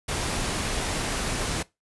pink noise, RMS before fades -28 dBFS, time 0.08-1.63 s, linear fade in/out 10 ms, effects noise-tail reverb RT60 0.2 s tail -20 dB re dry + resampled to 24000 Hz

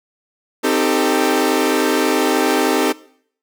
sawtooth chord, A half-diminished seventh, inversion first, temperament equal with one note detuned, 261.6 / 311.1 / 392 / 444.9 Hz, C4 / Eb4 / G4 / A4, 0 / 0 / 0 / +19 cents, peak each -16 dBFS, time 0.63-2.93 s, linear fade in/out 20 ms, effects noise-tail reverb RT60 0.6 s tail -20 dB re dry

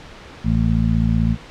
harmonic tone, 55.8 Hz, A1, 25 cents sharp, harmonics 1 / 2 / 3 / 4, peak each -20 / -20 / -20 / -20 dBFS, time 0.43-1.37 s, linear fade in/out 50 ms, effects pink hiss -39 dBFS RMS until 1.5 s + low-pass 4000 Hz 12 dB/octave

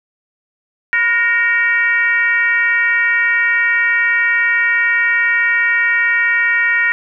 sine tone with frequency modulation, 1864.7 Hz, A#6, in tune, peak -11 dBFS, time 0.93-6.92 s, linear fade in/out 0 ms, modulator 433 Hz, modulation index 0.89, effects none

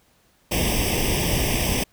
pink noise with comb filter, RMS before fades -22 dBFS, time 0.51-1.84 s, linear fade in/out 10 ms, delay 0.36 ms, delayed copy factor +1, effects pink hiss -61 dBFS RMS until 1.92 s

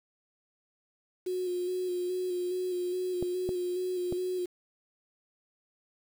sine tone with vibrato, 362.1 Hz, F#4, 37 cents flat, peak -29 dBFS, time 1.26-4.46 s, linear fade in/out 10 ms, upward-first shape square, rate 2.4 Hz, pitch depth 21 cents each way
clicks, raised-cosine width 2 ms, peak -20 dBFS, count 3, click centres 3.226 / 3.491 / 4.125 s
effects 8-bit

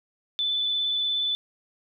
sine tone with vibrato, 3501 Hz, A7, 9 cents flat, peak -23 dBFS, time 0.39-1.35 s, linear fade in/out 0 ms, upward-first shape sine, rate 17 Hz, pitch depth 15 cents each way, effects none

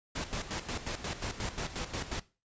pink noise with tremolo, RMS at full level -35 dBFS, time 0.15-2.2 s, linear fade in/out 10 ms, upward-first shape square, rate 5.6 Hz, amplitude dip 70%, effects noise-tail reverb RT60 0.3 s tail -19 dB re dry + resampled to 16000 Hz

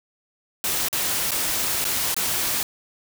white noise with dropouts, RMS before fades -24 dBFS, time 0.64-2.63 s, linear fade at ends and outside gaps 1 ms, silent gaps 0.885-0.928 / 1.309-1.317 / 1.843-1.851 / 2.144-2.165 s, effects none

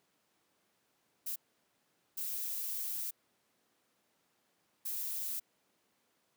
violet noise bursts at uneven times, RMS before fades -38 dBFS, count 3, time 1.26-1.36 / 2.17-3.11 / 4.85-5.4 s, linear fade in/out 10 ms, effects pink hiss -75 dBFS RMS until 6.36 s + high-pass 200 Hz 12 dB/octave

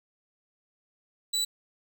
30% pulse tone, 3951 Hz, B7, in tune, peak -23 dBFS, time 1.33-1.45 s, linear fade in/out 10 ms, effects none

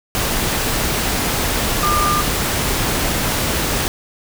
sine tone in noise, 1201 Hz, D6, 38 cents sharp, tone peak -16 dBFS, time 1.83-2.21 s, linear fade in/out 0 ms, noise pink, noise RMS -19 dBFS, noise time 0.15-3.88 s, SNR 0 dB, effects none

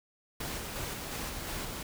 pink noise with tremolo, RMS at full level -37 dBFS, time 0.4-1.83 s, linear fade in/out 5 ms, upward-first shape square, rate 2.8 Hz, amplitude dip 25%, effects none

